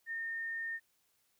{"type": "tone", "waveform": "sine", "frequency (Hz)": 1825, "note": "A#6", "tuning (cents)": -37, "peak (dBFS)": -36, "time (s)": [0.06, 0.8], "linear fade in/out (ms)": 50, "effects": ["white hiss -75 dBFS RMS until 1.39 s"]}